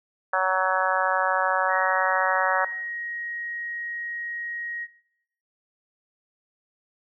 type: harmonic tone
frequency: 187.1 Hz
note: F#3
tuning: 20 cents sharp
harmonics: 3 / 4 / 5 / 6 / 7 / 8 / 9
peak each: -28 / -28 / -28 / -28 / -28 / -28 / -28 dBFS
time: 0.33-2.65 s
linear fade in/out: 5 ms
type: tone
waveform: sine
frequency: 1886 Hz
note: A#6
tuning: 20 cents sharp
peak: -29 dBFS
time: 1.68-4.88 s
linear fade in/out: 50 ms
effects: noise-tail reverb RT60 0.7 s tail -18 dB re dry